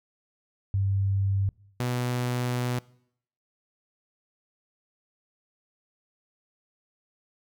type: tone pair in turn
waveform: sine / sawtooth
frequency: 98 / 123.47 Hz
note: G2 / B2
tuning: 0 / 0 cents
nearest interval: major third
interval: 400 cents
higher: second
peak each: -22 dBFS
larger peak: neither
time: 0.74-1.49 / 1.8-2.79 s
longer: second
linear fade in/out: 0 ms
effects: noise-tail reverb RT60 0.7 s tail -23 dB re dry